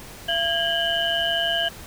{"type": "tone cluster", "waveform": "sine", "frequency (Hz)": [677, 1630, 2929, 3081], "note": ["E5", "G#6", "F#7", "G7"], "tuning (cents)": [46, -33, -18, -31], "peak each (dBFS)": -26, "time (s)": [0.28, 1.69], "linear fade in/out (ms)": 10, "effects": ["pink hiss -41 dBFS RMS until 1.86 s"]}